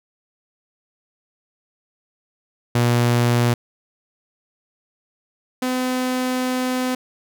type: tone pair in turn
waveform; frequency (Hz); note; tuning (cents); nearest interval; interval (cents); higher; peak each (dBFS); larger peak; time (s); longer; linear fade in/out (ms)
sawtooth; 120 / 254.3; B2 / C4; -49 / -49; octave + minor second; 1300; second; -11 / -16; first; 2.75-3.54 / 5.62-6.95; second; 5
effects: none